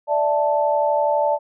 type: chord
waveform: sine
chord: D suspended second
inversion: none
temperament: equal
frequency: 587.3 / 659.3 / 880 Hz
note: D5 / E5 / A5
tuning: 0 / 0 / 0 cents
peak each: -19 / -24 / -20 dBFS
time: 0.07-1.39 s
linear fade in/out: 50 ms
effects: none